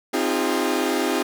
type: chord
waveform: sawtooth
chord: F minor seventh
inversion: second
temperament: equal with one note detuned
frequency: 261.6 / 311.1 / 349.2 / 407 Hz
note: C4 / Eb4 / F4 / Ab4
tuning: 0 / 0 / 0 / -35 cents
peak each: -22 dBFS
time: 0.13-1.23 s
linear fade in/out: 10 ms
effects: none